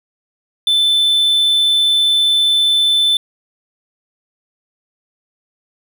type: tone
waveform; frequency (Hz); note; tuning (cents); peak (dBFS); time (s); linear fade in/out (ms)
triangle; 3525; A7; +2; -9; 0.67-3.17; 2
effects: none